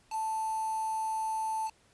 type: tone with quantisation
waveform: sine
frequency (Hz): 880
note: A5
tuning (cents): 0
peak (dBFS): -30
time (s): 0.1-1.71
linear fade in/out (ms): 50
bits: 7
effects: pink hiss -65 dBFS RMS until 1.93 s + resampled to 24000 Hz